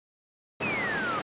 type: band-pass noise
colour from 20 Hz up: pink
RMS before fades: -33 dBFS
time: 0.6-1.22 s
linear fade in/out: 10 ms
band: 180 to 2500 Hz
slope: 12 dB/octave
type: exponential sweep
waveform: sine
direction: down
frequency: 2655 to 1191 Hz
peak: -29 dBFS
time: 0.62-1.2 s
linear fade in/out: 10 ms
effects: resampled to 8000 Hz